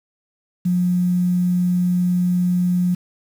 sine tone with quantisation, 178.8 Hz, F3, 41 cents sharp, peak -15 dBFS, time 0.65-2.95 s, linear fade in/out 10 ms, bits 7, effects none

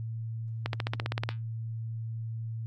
accelerating click train, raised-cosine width 0.3 ms, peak -14 dBFS, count 11, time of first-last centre 0.66-1.29 s, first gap 72 ms, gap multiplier 0.97, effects added 113 Hz sine -33 dBFS peak until 2.66 s + Opus 48 kbps

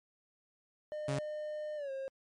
triangle tone with pitch glide, 606 to 536.8 Hz, D#5 to C5, -46 to +44 cents, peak -35 dBFS, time 0.92-2.08 s, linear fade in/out 0 ms, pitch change -210 cents, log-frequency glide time 1.76-1.91 s
sawtooth tone, 138.6 Hz, C#3, in tune, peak -29 dBFS, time 1.08-1.19 s, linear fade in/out 5 ms
effects MP3 48 kbps

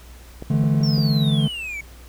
clicks, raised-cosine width 2 ms, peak -19 dBFS, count 6, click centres 0.424 / 0.541 / 0.639 / 0.746 / 0.81 / 0.981 s
triangle chord, D suspended second, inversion none, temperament equal with one note detuned, 146.83 / 164.81 / 215.7 Hz, D3 / E3 / A3, 0 / 0 / -34 cents, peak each -16 / -21 / -20 dBFS, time 0.5-1.48 s, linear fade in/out 5 ms
triangle exponential sweep, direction down, 5588 to 2216 Hz, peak -26 dBFS, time 0.83-1.81 s, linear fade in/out 5 ms
effects added 60 Hz sine -41 dBFS peak until 2.08 s + pink hiss -48 dBFS RMS until 2.08 s

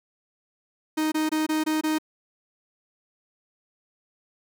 45% pulse tone bursts, 311.1 Hz, D#4, in tune, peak -22 dBFS, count 6, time 0.97-1.985 s, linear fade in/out 10 ms, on 150 ms, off 23 ms, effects none

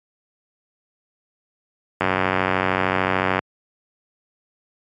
click train, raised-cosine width 0.5 ms, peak -3 dBFS, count 130, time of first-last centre 2.01-3.391 s, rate 93.4 Hz, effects high-pass 100 Hz 12 dB/octave + MP3 96 kbps

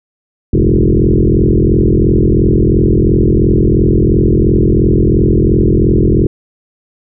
sine tone with frequency modulation, 122 Hz, B2, 21 cents flat, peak -6 dBFS, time 0.53-6.27 s, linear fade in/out 5 ms, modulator 42.9 Hz, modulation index 6.5, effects none

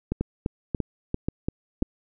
two click trains, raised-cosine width 3 ms, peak -12 / -12 dBFS, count 4 / 6, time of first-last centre 0.21-1.823 / 0.12-1.826 s, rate 1.86 / 2.93 Hz, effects none

